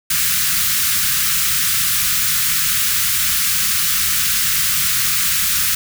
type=band-stop noise; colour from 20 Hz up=white; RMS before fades=-17 dBFS; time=0.1-5.75 s; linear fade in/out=5 ms; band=200 to 1200 Hz; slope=48 dB/octave; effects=none